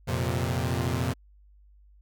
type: chord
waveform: sawtooth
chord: F suspended fourth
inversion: none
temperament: equal with one note detuned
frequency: 87.31 / 117.08 / 130.81 Hz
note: F2 / Bb2 / C3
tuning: 0 / +8 / 0 cents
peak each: -26 dBFS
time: 0.07-1.14 s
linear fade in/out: 20 ms
effects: added 50 Hz sine -53 dBFS peak until 2.01 s